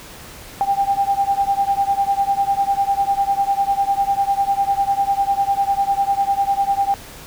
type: beating tone pair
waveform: sine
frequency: 790 / 800 Hz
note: G5 / G5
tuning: +13 / +35 cents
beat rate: 10 Hz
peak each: -18 / -19 dBFS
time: 0.61-6.94 s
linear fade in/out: 0 ms
effects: pink hiss -38 dBFS RMS until 7.26 s